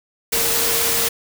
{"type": "tone in noise", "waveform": "sine", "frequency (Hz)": 460.9, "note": "A#4", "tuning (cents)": -20, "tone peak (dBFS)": -28, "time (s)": [0.32, 1.09], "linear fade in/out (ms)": 10, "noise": "white", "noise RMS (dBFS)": -19, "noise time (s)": [0.32, 1.09], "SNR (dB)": -12, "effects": []}